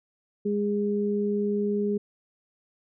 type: tone pair together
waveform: sine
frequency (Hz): 205.4 / 410.8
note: G#3 / G#4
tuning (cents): -19 / -19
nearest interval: octave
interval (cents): 1200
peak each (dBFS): -26 / -26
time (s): 0.45-1.98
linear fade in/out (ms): 10
effects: none